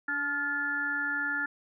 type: harmonic tone with a mistuned harmonic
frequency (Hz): 289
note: D4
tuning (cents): -28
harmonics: 1 / 3 / 5 / 6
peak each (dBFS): -41 / -43 / -31 / -31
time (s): 0.08-1.46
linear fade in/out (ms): 5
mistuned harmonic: 5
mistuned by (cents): -41
effects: none